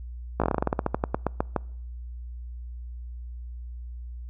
slowing click train, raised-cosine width 1 ms, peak -9 dBFS, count 19, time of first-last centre 0.4-1.563 s, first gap 17 ms, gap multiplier 1.14, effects noise-tail reverb RT60 0.7 s tail -26 dB re dry + added 60 Hz sine -35 dBFS peak until 4.29 s

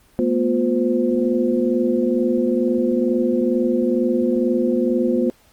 sine tone cluster, 220.2 / 242.4 / 355.4 / 515 Hz, A3 / B3 / F4 / C5, +2 / -32 / +30 / -28 cents, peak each -25 / -19 / -21 / -23 dBFS, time 0.19-5.3 s, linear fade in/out 0 ms, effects pink hiss -55 dBFS RMS until 5.52 s + Opus 24 kbps

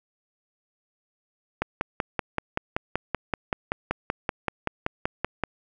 click train, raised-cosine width 0.5 ms, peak -9 dBFS, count 21, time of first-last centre 1.62-5.437 s, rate 5.24 Hz, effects none

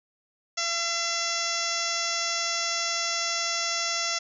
harmonic tone, 678 Hz, E5, 49 cents sharp, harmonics 1 / 2 / 3 / 4 / 5 / 6 / 7 / 8 / 9 / 10, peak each -37 / -34 / -34 / -37 / -36 / -38 / -37 / -32 / -33 / -37 dBFS, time 0.57-4.19 s, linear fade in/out 10 ms, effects none

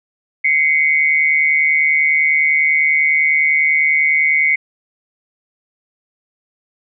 sine tone pair together, 2067 / 2217 Hz, C7 / C#7, -22 / 0 cents, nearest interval minor second, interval 122 cents, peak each -14 dBFS, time 0.44-4.56 s, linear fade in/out 10 ms, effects none

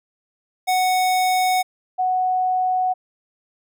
square / sine tone pair in turn, 740 / 740 Hz, F#5 / F#5, 0 / 0 cents, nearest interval unison, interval 0 cents, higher neither, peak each -17 dBFS, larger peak neither, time 0.67-1.63 / 1.98-2.94 s, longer neither, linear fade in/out 20 ms, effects none

